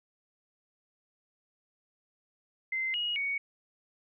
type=tone with pitch steps; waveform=sine; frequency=2073 / 2890 / 2234 Hz; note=C7 / F#7 / C#7; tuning=-17 / -41 / +13 cents; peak=-29 dBFS; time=2.72-3.38 s; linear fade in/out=5 ms; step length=220 ms; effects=none